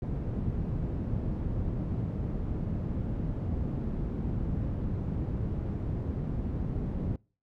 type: low-pass noise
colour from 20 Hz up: white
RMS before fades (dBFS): -32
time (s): 0.02-7.16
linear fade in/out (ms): 2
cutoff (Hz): 160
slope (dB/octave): 12
effects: noise-tail reverb RT60 0.4 s tail -26 dB re dry